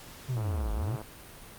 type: linear two-way sweep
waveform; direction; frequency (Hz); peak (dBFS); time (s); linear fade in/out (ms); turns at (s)
triangle; down then up; 136 to 46.25 to 136; -26; 0.28-0.97; 20; 0.73
type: click train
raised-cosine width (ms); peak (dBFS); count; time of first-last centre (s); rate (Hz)
1; -27; 70; 0.37-1.015; 107
effects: pink hiss -48 dBFS RMS until 1.58 s + Opus 48 kbps